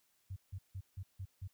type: tone bursts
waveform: sine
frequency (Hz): 95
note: F#2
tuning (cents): +46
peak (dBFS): -40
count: 6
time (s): 0.3-1.478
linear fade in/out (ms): 10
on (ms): 63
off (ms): 160
effects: white hiss -75 dBFS RMS until 1.53 s